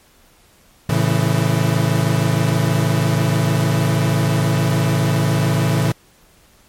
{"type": "chord", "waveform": "40% pulse", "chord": "A major", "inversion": "none", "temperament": "equal with one note detuned", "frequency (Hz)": [112.25, 138.59, 164.81], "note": ["A2", "C#3", "E3"], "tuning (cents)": [35, 0, 0], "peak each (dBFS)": -18, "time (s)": [0.89, 5.92], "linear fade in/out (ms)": 5, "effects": ["pink hiss -52 dBFS RMS until 6.68 s", "MP3 64 kbps"]}